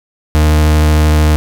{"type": "tone with vibrato", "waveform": "40% pulse", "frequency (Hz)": 76.6, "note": "D#2", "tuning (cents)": -27, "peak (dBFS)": -6, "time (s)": [0.35, 1.36], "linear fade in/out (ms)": 0, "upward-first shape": "sine", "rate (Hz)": 13, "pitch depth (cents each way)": 11, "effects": []}